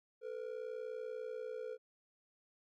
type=ring-modulated tone; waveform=triangle; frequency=471.8 Hz; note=A#4; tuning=21 cents sharp; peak=-36 dBFS; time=0.21-1.78 s; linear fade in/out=50 ms; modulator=30.1 Hz; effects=none